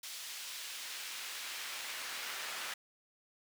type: noise with high-pass filter sweep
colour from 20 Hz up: brown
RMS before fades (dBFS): -43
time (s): 0.03-2.74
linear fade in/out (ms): 5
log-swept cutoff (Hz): 3800 to 1600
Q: 0.76
effects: none